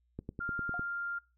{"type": "click train", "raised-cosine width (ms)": 3, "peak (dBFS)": -26, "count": 7, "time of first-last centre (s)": [0.19, 0.794], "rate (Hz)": 9.93}
{"type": "tone", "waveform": "sine", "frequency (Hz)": 1396.9, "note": "F6", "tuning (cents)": 0, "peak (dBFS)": -34, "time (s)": [0.4, 1.19], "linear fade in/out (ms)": 10}
{"type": "tone with exponential decay", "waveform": "sine", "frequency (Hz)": 712, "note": "F5", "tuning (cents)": 33, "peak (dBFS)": -36, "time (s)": [0.74, 0.85], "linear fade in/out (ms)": 0, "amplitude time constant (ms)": 22}
{"effects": ["noise-tail reverb RT60 0.3 s tail -24 dB re dry", "added 60 Hz sine -70 dBFS peak until 1.37 s"]}